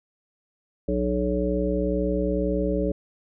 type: harmonic tone with a mistuned harmonic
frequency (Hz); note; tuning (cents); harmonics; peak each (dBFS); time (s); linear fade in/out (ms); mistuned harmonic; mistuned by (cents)
61; B1; -21; 1 / 3 / 5 / 7 / 9; -28 / -28 / -28 / -28 / -28; 0.88-2.92; 5; 9; +30
effects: none